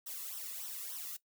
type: noise with flanger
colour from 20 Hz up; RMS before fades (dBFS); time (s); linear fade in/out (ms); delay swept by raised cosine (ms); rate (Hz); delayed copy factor
blue; -43; 0.06-1.17; 10; 0.42 to 1.33; 3.4; -0.8
effects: noise-tail reverb RT60 0.1 s tail -18 dB re dry